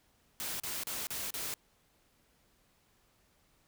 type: noise bursts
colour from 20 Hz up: white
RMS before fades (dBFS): -38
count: 5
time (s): 0.4-1.54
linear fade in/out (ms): 0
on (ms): 200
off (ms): 35
effects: pink hiss -70 dBFS RMS until 3.67 s